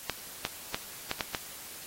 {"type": "clicks", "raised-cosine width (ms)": 0.2, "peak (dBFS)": -12, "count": 6, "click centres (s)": [0.097, 0.451, 0.745, 1.114, 1.208, 1.348], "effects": ["white hiss -45 dBFS RMS until 1.86 s", "AAC 48 kbps"]}